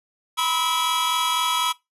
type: tone cluster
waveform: 45% pulse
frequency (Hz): 974 / 1018 / 1293 / 2322 / 3318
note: B5 / C6 / E6 / D7 / G#7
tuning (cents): -24 / -48 / -34 / -20 / -2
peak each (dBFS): -26 / -30 / -25 / -32 / -25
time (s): 0.37-1.73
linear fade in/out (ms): 20
effects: noise-tail reverb RT60 0.2 s tail -22 dB re dry + resampled to 32000 Hz